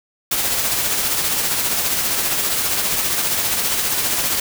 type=noise with tremolo; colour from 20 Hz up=white; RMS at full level=-18 dBFS; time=0.31-4.4 s; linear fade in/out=5 ms; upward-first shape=triangle; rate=15 Hz; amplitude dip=40%; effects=none